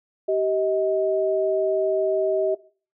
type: tone pair together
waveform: sine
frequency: 386.8 / 632.3 Hz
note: G4 / D#5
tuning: -23 / +28 cents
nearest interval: major sixth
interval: 851 cents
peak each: -22 dBFS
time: 0.28-2.55 s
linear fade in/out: 10 ms
effects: noise-tail reverb RT60 0.4 s tail -18 dB re dry